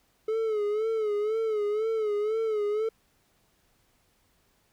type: tone with vibrato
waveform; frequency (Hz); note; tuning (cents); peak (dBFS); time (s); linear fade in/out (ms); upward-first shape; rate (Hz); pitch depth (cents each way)
triangle; 430.4; A4; -38; -23; 0.28-2.89; 5; sine; 2; 77
effects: pink hiss -68 dBFS RMS until 4.72 s